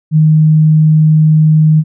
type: tone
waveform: sine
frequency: 155.56 Hz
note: D#3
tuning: in tune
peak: -4 dBFS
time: 0.11-1.84 s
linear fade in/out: 50 ms
effects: none